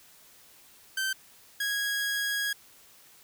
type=tone pair in turn; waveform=sawtooth; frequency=1550 / 1651.1 Hz; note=G6 / G#6; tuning=-20 / -11 cents; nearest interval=minor second; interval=109 cents; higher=second; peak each=-24 dBFS; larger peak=neither; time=0.97-1.13 / 1.6-2.53 s; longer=second; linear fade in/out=5 ms; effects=white hiss -56 dBFS RMS until 3.23 s